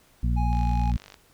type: harmonic tone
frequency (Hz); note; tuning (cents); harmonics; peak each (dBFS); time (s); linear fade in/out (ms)
59; A#1; +22; 1 / 2 / 3 / 4; -22 / -28 / -32 / -34; 0.23-0.97; 5
type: tone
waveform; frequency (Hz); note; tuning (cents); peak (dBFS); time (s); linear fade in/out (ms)
triangle; 830.6; G#5; 0; -28; 0.36-0.92; 20
type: click train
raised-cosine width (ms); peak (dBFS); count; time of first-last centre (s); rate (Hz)
0.2; -27; 31; 0.53-1.142; 49
effects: pink hiss -59 dBFS RMS until 1.33 s